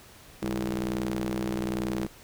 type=ring-modulated tone; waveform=sawtooth; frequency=61.1 Hz; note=B1; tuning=18 cents flat; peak=-21 dBFS; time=0.42-2.07 s; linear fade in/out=10 ms; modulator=265 Hz; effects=pink hiss -51 dBFS RMS until 2.23 s